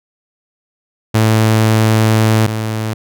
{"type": "tone pair in turn", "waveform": "sawtooth", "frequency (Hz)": [110, 109.57], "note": ["A2", "A2"], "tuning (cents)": [0, -7], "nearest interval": "unison", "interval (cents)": 7, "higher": "first", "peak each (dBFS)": [-5, -13], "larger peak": "first", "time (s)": [[1.14, 2.47], [2.47, 2.94]], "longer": "first", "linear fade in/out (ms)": 10, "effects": []}